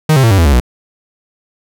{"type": "tone with pitch steps", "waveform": "45% pulse", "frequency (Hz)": [155.56, 133.1, 113.88, 97.43, 83.36, 71.32, 61.02], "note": ["D#3", "C3", "A#2", "G2", "E2", "C#2", "B1"], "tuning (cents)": [0, 30, -40, -10, 20, 50, -20], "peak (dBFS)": -6, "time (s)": [0.09, 0.601], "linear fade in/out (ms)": 5, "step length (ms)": 73, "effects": []}